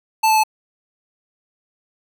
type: tone with pitch steps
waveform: square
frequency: 880 / 872.9 / 865.9 Hz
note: A5 / A5 / A5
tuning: 0 / -14 / -28 cents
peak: -13 dBFS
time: 0.23-0.437 s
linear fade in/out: 10 ms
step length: 69 ms
effects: none